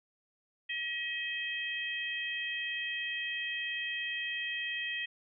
harmonic tone, 637 Hz, D#5, 41 cents sharp, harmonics 3 / 4 / 5, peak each -37 / -38 / -39 dBFS, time 0.69-5.06 s, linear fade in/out 10 ms, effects none

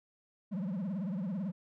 triangle tone with vibrato, 190 Hz, F#3, 46 cents sharp, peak -31 dBFS, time 0.51-1.52 s, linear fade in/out 20 ms, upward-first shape triangle, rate 18 Hz, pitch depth 260 cents each way, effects none

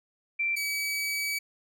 sine / sawtooth tone pair in turn, 2349 / 2283 Hz, D7 / D7, 0 / -50 cents, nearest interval unison, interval 50 cents, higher first, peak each -25 dBFS, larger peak neither, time 0.39-0.56 / 0.56-1.39 s, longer second, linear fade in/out 10 ms, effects none

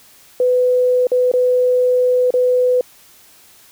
sine tone with dropouts, 500 Hz, B4, 21 cents sharp, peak -11 dBFS, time 0.4-2.81 s, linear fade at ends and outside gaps 2 ms, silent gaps 1.07-1.117 / 1.316-1.337 / 2.306-2.339 s, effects white hiss -47 dBFS RMS until 3.71 s

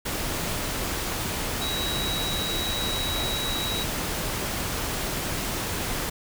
sine tone in noise, 3863 Hz, B7, 39 cents flat, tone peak -29 dBFS, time 1.61-3.84 s, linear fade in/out 10 ms, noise pink, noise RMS -29 dBFS, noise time 0.05-6.1 s, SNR -3 dB, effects none

